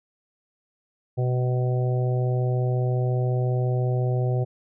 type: harmonic tone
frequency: 125.6 Hz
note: B2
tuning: 30 cents sharp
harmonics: 1 / 3 / 4 / 5 / 6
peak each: -21 / -31 / -33 / -35 / -37 dBFS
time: 1.17-4.45 s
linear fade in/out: 20 ms
effects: none